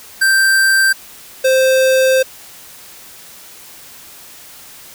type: tone pair in turn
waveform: square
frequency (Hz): 1568 / 523.3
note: G6 / C5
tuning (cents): 0 / 0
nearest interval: octave + perfect fifth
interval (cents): 1900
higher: first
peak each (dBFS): -10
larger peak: neither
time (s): 0.21-0.93 / 1.44-2.23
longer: second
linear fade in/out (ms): 10
effects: white hiss -38 dBFS RMS until 4.94 s